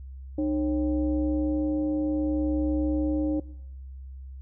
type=tone with frequency modulation; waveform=sine; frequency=304.4 Hz; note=D#4; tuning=38 cents flat; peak=-23 dBFS; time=0.38-3.4 s; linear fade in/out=5 ms; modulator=239 Hz; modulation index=0.73; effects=noise-tail reverb RT60 0.8 s tail -21 dB re dry + added 66 Hz sine -38 dBFS peak until 4.41 s